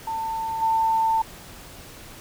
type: tone with level steps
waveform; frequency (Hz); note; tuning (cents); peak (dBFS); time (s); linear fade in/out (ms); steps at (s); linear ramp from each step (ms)
sine; 895; A5; +29; -25 / -18; 0.07-1.22; 5; 0.61; 20
effects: pink hiss -43 dBFS RMS until 2.2 s